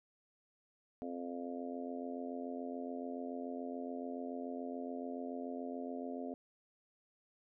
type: harmonic tone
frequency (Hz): 87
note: F2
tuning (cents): -6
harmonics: 3 / 4 / 5 / 6 / 7 / 8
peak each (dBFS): -42 / -52 / -47 / -53 / -48 / -49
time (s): 1.02-6.34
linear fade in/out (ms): 0
effects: none